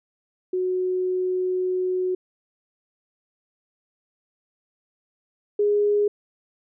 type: tone pair in turn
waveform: sine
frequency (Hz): 367.9 / 413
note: F#4 / G#4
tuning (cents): -10 / -10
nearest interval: major second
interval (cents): 200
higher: second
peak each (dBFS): -21 / -17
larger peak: second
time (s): 0.53-2.15 / 5.59-6.08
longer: first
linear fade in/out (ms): 5
effects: none